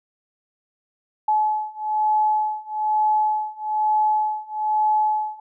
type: beating tone pair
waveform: sine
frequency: 855 / 856.1 Hz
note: A5 / A5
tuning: -50 / -48 cents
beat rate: 1.1 Hz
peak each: -22 / -21 dBFS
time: 1.28-5.4 s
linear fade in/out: 5 ms
effects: none